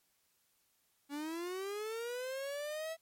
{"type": "linear sweep", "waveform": "45% pulse", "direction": "up", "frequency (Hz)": [280, 657], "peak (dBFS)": -38, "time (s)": [1.09, 2.97], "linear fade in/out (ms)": 50, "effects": ["white hiss -75 dBFS RMS until 3.01 s", "MP3 64 kbps"]}